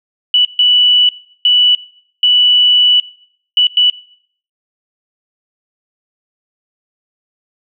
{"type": "tone bursts at uneven times", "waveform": "sine", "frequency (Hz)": 2960, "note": "F#7", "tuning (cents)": 0, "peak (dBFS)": -6, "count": 6, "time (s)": [[0.34, 0.45], [0.59, 1.09], [1.45, 1.75], [2.23, 3], [3.57, 3.67], [3.77, 3.9]], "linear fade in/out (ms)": 2, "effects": ["noise-tail reverb RT60 0.6 s tail -20 dB re dry"]}